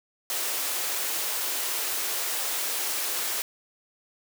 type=high-pass noise; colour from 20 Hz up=white; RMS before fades=-29 dBFS; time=0.3-3.42 s; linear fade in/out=0 ms; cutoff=320 Hz; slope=24 dB/octave; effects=none